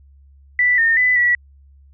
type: tone with pitch steps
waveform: sine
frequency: 1975 / 1827 / 1999 / 1942 Hz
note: B6 / A#6 / B6 / B6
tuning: 0 / -35 / +20 / -30 cents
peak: -12 dBFS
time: 0.59-1.35 s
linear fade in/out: 2 ms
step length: 190 ms
effects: added 69 Hz sine -45 dBFS peak until 1.93 s